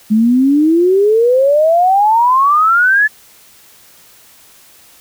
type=exponential sweep; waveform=sine; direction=up; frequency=210 to 1749 Hz; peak=-7 dBFS; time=0.1-3.08 s; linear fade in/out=20 ms; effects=white hiss -44 dBFS RMS until 5 s